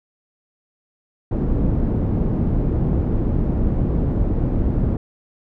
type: low-pass noise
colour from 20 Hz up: pink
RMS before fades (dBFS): -19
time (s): 1.31-4.97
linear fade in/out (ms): 5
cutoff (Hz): 310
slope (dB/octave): 12
effects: none